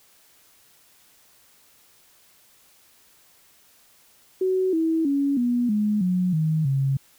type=tone with pitch steps; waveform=sine; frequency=374.2 / 323.9 / 280.3 / 242.6 / 210 / 181.77 / 157.33 / 136.18 Hz; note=F#4 / E4 / C#4 / B3 / G#3 / F#3 / D#3 / C#3; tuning=+20 / -30 / +19 / -31 / +19 / -30 / +20 / -30 cents; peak=-19 dBFS; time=4.41-6.97 s; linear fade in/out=5 ms; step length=320 ms; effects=white hiss -57 dBFS RMS until 7.18 s